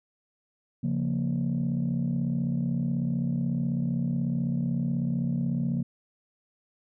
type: chord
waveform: sine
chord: Bb minor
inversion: first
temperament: equal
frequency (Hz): 138.59 / 174.61 / 233.1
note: Db3 / F3 / Bb3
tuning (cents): 0 / 0 / 0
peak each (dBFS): -28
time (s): 0.83-5.83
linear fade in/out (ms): 10
effects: tanh soft clip ceiling -20 dBFS